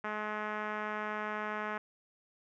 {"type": "tone with low-pass filter", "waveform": "5% pulse", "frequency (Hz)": 212.2, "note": "G#3", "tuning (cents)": 38, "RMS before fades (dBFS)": -37, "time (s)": [0.04, 1.78], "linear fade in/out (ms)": 5, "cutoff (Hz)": 1600, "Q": 1.3, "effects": []}